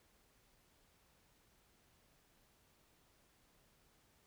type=silence; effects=pink hiss -72 dBFS RMS until 4.26 s